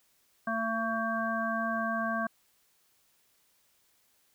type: harmonic tone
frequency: 225.3 Hz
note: A3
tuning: 41 cents sharp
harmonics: 1 / 3 / 5 / 7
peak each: -34 / -34 / -34 / -34 dBFS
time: 0.47-2.27 s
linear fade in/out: 5 ms
effects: white hiss -69 dBFS RMS until 4.34 s